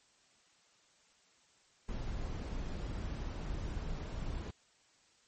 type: noise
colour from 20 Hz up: brown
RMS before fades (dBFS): -39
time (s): 1.88-4.51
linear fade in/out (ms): 10
effects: white hiss -68 dBFS RMS until 5.27 s + MP3 32 kbps